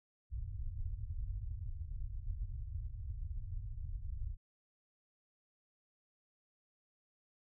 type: low-pass noise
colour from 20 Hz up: pink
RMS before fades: -41 dBFS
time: 0.3-4.37 s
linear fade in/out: 50 ms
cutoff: 110 Hz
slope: 48 dB/octave
effects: none